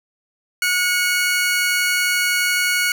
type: tone pair together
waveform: sawtooth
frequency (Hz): 1447.5 / 2217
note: F#6 / C#7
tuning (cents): -38 / 0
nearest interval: perfect fifth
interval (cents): 738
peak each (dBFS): -16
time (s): 0.62-2.92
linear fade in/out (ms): 2
effects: none